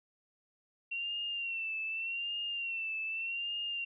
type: tone with vibrato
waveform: sine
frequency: 2727 Hz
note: F7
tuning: 42 cents flat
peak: -34 dBFS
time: 0.91-3.85 s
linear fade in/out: 10 ms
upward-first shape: sine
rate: 0.84 Hz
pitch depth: 65 cents each way
effects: none